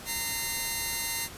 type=tone pair together; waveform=5% pulse; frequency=922 / 2070 Hz; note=A#5 / C7; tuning=-19 / -19 cents; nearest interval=octave + major second; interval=1400 cents; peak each=-22 / -21 dBFS; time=0.05-1.29 s; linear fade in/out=50 ms; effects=pink hiss -44 dBFS RMS until 1.37 s + resampled to 32000 Hz